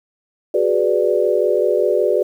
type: chord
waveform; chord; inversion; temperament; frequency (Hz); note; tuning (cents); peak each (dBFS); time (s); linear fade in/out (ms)
sine; G# half-diminished seventh; third; equal; 370 / 415.3 / 493.9 / 587.3; F#4 / G#4 / B4 / D5; 0 / 0 / 0 / 0; -19; 0.54-2.23; 5
effects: 8-bit